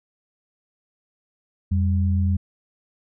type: tone pair together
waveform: sine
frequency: 87.31 / 196 Hz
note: F2 / G3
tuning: 0 / 0 cents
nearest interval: octave + major second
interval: 1400 cents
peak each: -18 / -25 dBFS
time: 1.71-2.37 s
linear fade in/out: 10 ms
effects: none